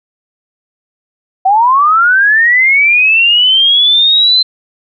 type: linear sweep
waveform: sine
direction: up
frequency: 740 to 4100 Hz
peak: -5 dBFS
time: 1.45-4.43 s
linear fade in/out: 10 ms
effects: none